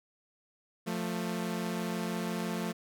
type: tone pair together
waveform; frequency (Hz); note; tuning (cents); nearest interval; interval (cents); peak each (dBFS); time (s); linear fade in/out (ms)
sawtooth; 175.9 / 221.9; F3 / A3; +13 / +15; major third; 402; -31 / -31; 0.86-2.73; 20
effects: none